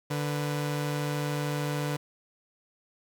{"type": "tone pair together", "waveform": "sawtooth", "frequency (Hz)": [146.83, 493.9], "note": ["D3", "B4"], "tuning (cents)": [0, 0], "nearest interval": "octave + major sixth", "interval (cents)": 2100, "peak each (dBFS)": [-25, -32], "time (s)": [0.1, 1.97], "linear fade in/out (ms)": 10, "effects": []}